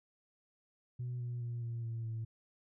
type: tone with pitch steps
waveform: sine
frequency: 123.47 / 121.21 / 118.99 / 116.81 / 114.67 / 112.57 Hz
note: B2 / B2 / A#2 / A#2 / A#2 / A2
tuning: 0 / -32 / +36 / +4 / -28 / +40 cents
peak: -35 dBFS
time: 0.99-2.25 s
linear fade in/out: 10 ms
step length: 210 ms
effects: tanh soft clip ceiling -34 dBFS